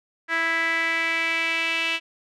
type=tone with band-pass filter sweep; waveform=sawtooth; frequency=329.6 Hz; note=E4; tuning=in tune; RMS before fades=-24 dBFS; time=0.28-2 s; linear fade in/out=50 ms; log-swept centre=1800 to 2700 Hz; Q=4.8; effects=none